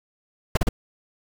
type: noise bursts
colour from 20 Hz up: brown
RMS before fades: -18 dBFS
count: 3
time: 0.55-0.69 s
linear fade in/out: 5 ms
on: 22 ms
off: 37 ms
effects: none